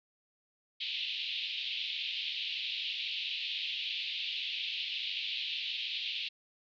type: band-pass noise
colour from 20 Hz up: pink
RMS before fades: -37 dBFS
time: 0.8-6.29 s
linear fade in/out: 10 ms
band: 2600 to 4000 Hz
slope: 48 dB/octave
effects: none